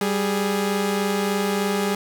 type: tone pair together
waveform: sawtooth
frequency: 196 / 415.3 Hz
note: G3 / G#4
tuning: 0 / 0 cents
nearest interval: octave + minor second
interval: 1300 cents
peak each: -19 / -20 dBFS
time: 0.01-1.95 s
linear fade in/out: 2 ms
effects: none